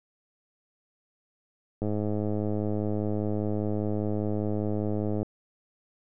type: click train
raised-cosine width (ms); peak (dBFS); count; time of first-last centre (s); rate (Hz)
2; -17; 359; 1.82-5.23; 105
effects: none